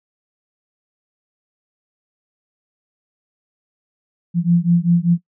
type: beating tone pair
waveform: sine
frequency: 169.7 / 174.8 Hz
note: F3 / F3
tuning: -49 / +2 cents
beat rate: 5.1 Hz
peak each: -15 / -15 dBFS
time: 4.34-5.18 s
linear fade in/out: 50 ms
effects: noise-tail reverb RT60 0.1 s tail -19 dB re dry